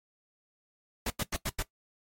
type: noise bursts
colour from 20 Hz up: pink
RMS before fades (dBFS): -31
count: 5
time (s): 1.06-1.626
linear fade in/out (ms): 5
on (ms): 42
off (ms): 89
effects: noise-tail reverb RT60 0.1 s tail -17 dB re dry + MP3 64 kbps